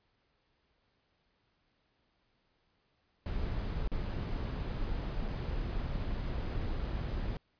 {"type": "noise with dropouts", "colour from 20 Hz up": "brown", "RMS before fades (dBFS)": -35, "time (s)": [3.26, 7.37], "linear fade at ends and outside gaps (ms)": 1, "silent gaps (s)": [[3.875, 3.917], [5.281, 5.285]], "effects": ["pink hiss -75 dBFS RMS until 7.59 s", "resampled to 11025 Hz"]}